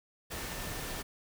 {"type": "tone in noise", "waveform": "sine", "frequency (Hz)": 1792, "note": "A6", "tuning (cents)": 31, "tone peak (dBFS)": -50, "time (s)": [0.3, 1.03], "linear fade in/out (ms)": 20, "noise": "pink", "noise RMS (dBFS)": -39, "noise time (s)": [0.3, 1.03], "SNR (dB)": -14, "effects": []}